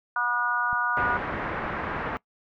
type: harmonic tone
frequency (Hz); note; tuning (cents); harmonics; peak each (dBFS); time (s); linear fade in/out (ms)
242.4; B3; -32; 3 / 4 / 5 / 6; -35 / -29 / -29 / -26; 0.16-1.17; 2
type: click train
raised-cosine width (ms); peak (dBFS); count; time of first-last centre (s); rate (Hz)
5; -29; 5; 0.73-1.965; 3.24
type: low-pass noise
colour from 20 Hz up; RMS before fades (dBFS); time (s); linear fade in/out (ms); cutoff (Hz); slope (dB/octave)
white; -31; 0.97-2.17; 0; 1700; 24
effects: noise-tail reverb RT60 0.1 s tail -22 dB re dry